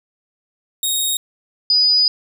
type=tone pair in turn; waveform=15% pulse / sine; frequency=3746 / 4953 Hz; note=A#7 / D#8; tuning=+8 / -9 cents; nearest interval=perfect fourth; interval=483 cents; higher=second; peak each=-10 / -11 dBFS; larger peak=first; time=0.83-1.17 / 1.7-2.08 s; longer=second; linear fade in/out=2 ms; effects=none